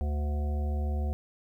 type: harmonic tone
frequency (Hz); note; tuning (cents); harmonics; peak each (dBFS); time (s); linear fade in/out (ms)
73.42; D2; 0; 1 / 3 / 5 / 7 / 9 / 10; -27 / -40 / -45 / -45 / -49 / -45; 0.01-1.13; 0
effects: 11-bit